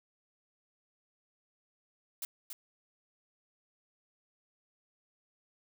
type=noise with echo; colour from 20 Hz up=blue; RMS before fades=-38 dBFS; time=2.22-2.25 s; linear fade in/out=2 ms; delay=280 ms; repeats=1; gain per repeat=-5 dB; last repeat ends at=2.53 s; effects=none